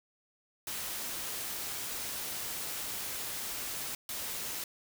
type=noise bursts at uneven times; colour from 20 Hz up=white; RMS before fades=-38 dBFS; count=2; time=0.67-3.95 / 4.09-4.64 s; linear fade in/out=2 ms; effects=none